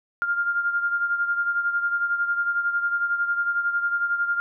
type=beating tone pair; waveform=sine; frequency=1400 / 1411 Hz; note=F6 / F6; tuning=+4 / +17 cents; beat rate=11 Hz; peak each=-22 / -29 dBFS; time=0.22-4.4 s; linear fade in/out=0 ms; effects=none